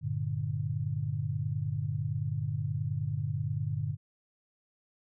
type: chord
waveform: sine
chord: G minor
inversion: none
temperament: equal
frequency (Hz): 98 / 116.54 / 146.83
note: G2 / Bb2 / D3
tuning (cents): 0 / 0 / 0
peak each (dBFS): -35 / -34 / -33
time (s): 0.01-3.97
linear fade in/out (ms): 50
effects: none